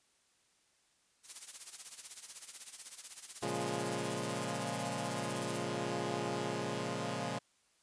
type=noise with tremolo; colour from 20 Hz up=blue; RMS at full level=-42 dBFS; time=1.23-5.64 s; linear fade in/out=50 ms; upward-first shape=sine; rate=16 Hz; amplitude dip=75%
type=chord; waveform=10% pulse; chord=Bb minor seventh; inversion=none; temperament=equal; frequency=116.54 / 138.59 / 174.61 / 207.7 Hz; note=Bb2 / Db3 / F3 / Ab3; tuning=0 / 0 / 0 / 0 cents; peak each=-33 dBFS; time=3.42-7.39 s; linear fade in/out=10 ms
effects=white hiss -72 dBFS RMS until 7.82 s + resampled to 22050 Hz